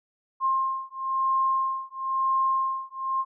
sine beating tone pair, 1061 / 1062 Hz, C6 / C6, +24 / +25 cents, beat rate 1 Hz, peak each -26 dBFS, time 0.4-3.25 s, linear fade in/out 50 ms, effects none

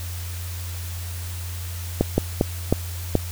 slowing click train, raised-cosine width 2 ms, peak -3 dBFS, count 5, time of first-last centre 2.01-3.153 s, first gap 170 ms, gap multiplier 1.36, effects added 87 Hz sine -29 dBFS peak until 3.31 s + white hiss -38 dBFS RMS until 3.31 s

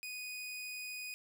sawtooth tone, 2484 Hz, D#7, 3 cents flat, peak -38 dBFS, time 0.03-1.14 s, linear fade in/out 0 ms, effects none

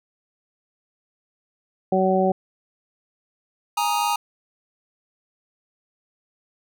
harmonic tone, 188.4 Hz, F#3, 32 cents sharp, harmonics 1 / 2 / 3 / 4, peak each -22 / -22 / -22 / -22 dBFS, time 1.92-2.32 s, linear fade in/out 5 ms
square chord, Ab suspended second, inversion none, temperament just, 830.6 / 934.4 / 1245.9 Hz, Ab5 / Bb5 / Eb6, 0 / +4 / +2 cents, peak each -25 / -24 / -28 dBFS, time 3.77-4.16 s, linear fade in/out 5 ms
effects none

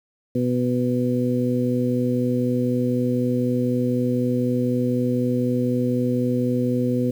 harmonic tone, 124 Hz, B2, 7 cents sharp, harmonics 1 / 2 / 3 / 4, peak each -25 / -21 / -29 / -26 dBFS, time 0.35-7.11 s, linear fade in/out 5 ms, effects 8-bit

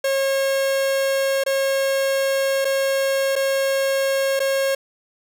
45% pulse tone with dropouts, 543 Hz, C#5, 36 cents flat, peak -18 dBFS, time 0.04-4.75 s, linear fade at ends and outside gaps 5 ms, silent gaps 1.438-1.462 / 2.647-2.651 / 3.356-3.361 / 4.394-4.401 s, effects none

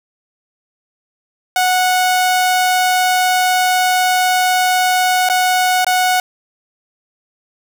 sawtooth tone with dropouts, 736 Hz, F#5, 9 cents flat, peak -8 dBFS, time 1.56-6.2 s, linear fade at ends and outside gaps 2 ms, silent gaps 5.289-5.298 / 5.846-5.866 s, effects none

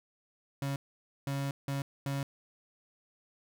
35% pulse tone bursts at uneven times, 138.8 Hz, C#3, 3 cents sharp, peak -30 dBFS, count 4, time 0.62-0.76 / 1.27-1.51 / 1.68-1.82 / 2.06-2.23 s, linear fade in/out 2 ms, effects none

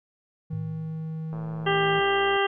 triangle tone, 159.3 Hz, D#3, 41 cents sharp, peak -28 dBFS, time 0.5-2 s, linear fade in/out 10 ms
sine tone with exponential decay, 109.8 Hz, A2, 3 cents flat, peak -29 dBFS, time 0.53-1.45 s, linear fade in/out 0 ms, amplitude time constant 200 ms
click train, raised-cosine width 1 ms, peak -28 dBFS, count 116, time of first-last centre 1.33-2.366 s, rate 111 Hz
harmonic tone, 396.2 Hz, G4, 18 cents sharp, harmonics 1 / 2 / 3 / 4 / 5 / 7 / 8, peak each -24 / -27 / -29 / -30 / -31 / -32 / -33 dBFS, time 1.66-2.47 s, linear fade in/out 10 ms
effects none

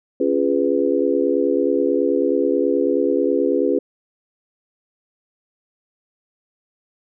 sine chord, C# dominant seventh, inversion none, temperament just, 277.2 / 346.5 / 415.8 / 498.9 Hz, C#4 / E#4 / G#4 / B4, 0 / -14 / +2 / +17 cents, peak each -21 dBFS, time 0.2-3.79 s, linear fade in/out 5 ms, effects none

